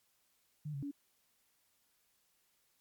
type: tone with pitch steps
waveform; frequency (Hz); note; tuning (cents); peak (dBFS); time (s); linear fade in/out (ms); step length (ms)
sine; 150.3 / 139.4 / 284.2; D3 / C#3 / C#4; +40 / +10 / +43; -38; 0.65-0.914; 10; 88
effects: white hiss -75 dBFS RMS until 2.8 s + MP3 96 kbps